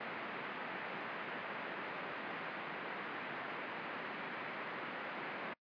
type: band-pass noise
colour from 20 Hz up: white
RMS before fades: -44 dBFS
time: 0-5.54 s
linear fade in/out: 10 ms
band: 160 to 2200 Hz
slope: 24 dB/octave
effects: noise-tail reverb RT60 0.1 s tail -25 dB re dry + resampled to 11025 Hz